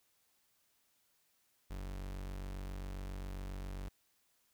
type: tone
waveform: 40% pulse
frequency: 47.4 Hz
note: F#1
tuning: 43 cents sharp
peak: -40 dBFS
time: 1.7-3.89 s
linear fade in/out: 10 ms
effects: white hiss -75 dBFS RMS until 4.53 s